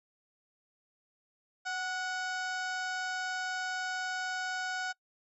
harmonic tone with a mistuned harmonic, 746 Hz, F#5, 14 cents sharp, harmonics 1 / 2 / 3 / 4 / 5 / 6 / 7 / 8 / 9 / 10, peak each -38 / -35 / -48 / -49 / -49 / -49 / -47 / -52 / -52 / -54 dBFS, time 1.65-4.93 s, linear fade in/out 20 ms, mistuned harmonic 2, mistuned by -32 cents, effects noise-tail reverb RT60 0.1 s tail -24 dB re dry

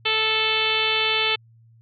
harmonic tone, 438.5 Hz, A4, 6 cents flat, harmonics 1 / 2 / 3 / 4 / 5 / 6 / 7 / 8 / 9 / 10, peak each -29 / -31 / -30 / -33 / -28 / -25 / -25 / -26 / -35 / -35 dBFS, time 0.05-1.36 s, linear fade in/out 10 ms, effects added 114 Hz sine -50 dBFS peak until 1.81 s

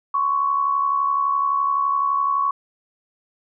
sine tone pair together, 1045 / 1116.8 Hz, C6 / C#6, -2 / +13 cents, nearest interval minor second, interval 115 cents, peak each -26 / -18 dBFS, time 0.14-2.51 s, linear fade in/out 5 ms, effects none

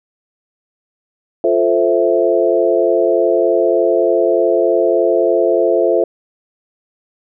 sine chord, F major seventh, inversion none, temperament equal, 349.2 / 440 / 523.3 / 659.3 Hz, F4 / A4 / C5 / E5, 0 / 0 / 0 / 0 cents, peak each -16 dBFS, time 1.44-6.04 s, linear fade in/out 2 ms, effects none

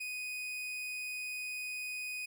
40% pulse tone, 2492 Hz, D#7, 2 cents sharp, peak -37 dBFS, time 0-2.26 s, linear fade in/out 10 ms, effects none

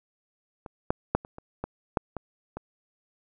clicks, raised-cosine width 1 ms, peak -25 / -9 / -7 / -28 / -27 / -17 / -9 / -19 / -21 dBFS, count 9, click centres 0.662 / 0.905 / 1.15 / 1.249 / 1.384 / 1.64 / 1.972 / 2.167 / 2.57 s, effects none

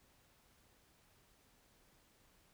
silence, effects pink hiss -70 dBFS RMS until 2.53 s

